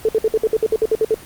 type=tone bursts; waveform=sine; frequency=440 Hz; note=A4; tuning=in tune; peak=-12 dBFS; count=12; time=0.05-1.144 s; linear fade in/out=2 ms; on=38 ms; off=58 ms; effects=pink hiss -39 dBFS RMS until 1.25 s + Opus 24 kbps